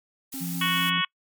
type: noise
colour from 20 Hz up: blue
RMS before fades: -36 dBFS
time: 0.32-0.9 s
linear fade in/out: 10 ms
type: tone with tremolo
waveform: triangle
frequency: 268.7 Hz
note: C4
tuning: 46 cents sharp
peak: -32 dBFS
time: 0.34-0.98 s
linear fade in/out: 0 ms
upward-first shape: square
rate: 4.7 Hz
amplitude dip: 35%
type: tone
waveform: sine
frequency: 172.7 Hz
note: F3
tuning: 19 cents flat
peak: -29 dBFS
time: 0.4-1.02 s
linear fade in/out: 20 ms
type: harmonic tone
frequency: 370 Hz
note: F#4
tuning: in tune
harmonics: 3 / 4 / 5 / 6 / 7 / 8 / 9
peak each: -28 / -32 / -31 / -31 / -32 / -29 / -29 dBFS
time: 0.61-1.05 s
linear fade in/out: 5 ms
effects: noise-tail reverb RT60 0.1 s tail -26 dB re dry + MP3 96 kbps

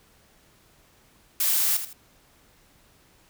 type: noise with echo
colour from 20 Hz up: blue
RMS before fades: -23 dBFS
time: 1.4-1.77 s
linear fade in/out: 5 ms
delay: 81 ms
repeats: 2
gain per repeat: -10 dB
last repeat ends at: 1.932 s
effects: pink hiss -59 dBFS RMS until 3.29 s

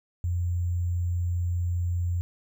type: tone with sample-and-hold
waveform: sine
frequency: 87.5 Hz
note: F2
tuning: 4 cents sharp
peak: -24 dBFS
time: 0.24-2.21 s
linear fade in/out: 0 ms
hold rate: 7350 Hz
effects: none

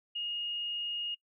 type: tone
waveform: sine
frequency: 2858 Hz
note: F7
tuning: 39 cents sharp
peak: -33 dBFS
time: 0.15-1.15 s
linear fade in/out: 10 ms
effects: noise-tail reverb RT60 0.1 s tail -20 dB re dry

